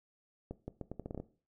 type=accelerating click train; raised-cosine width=2 ms; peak=-27 dBFS; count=10; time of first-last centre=0.51-1.2 s; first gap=170 ms; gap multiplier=0.78; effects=noise-tail reverb RT60 0.4 s tail -17 dB re dry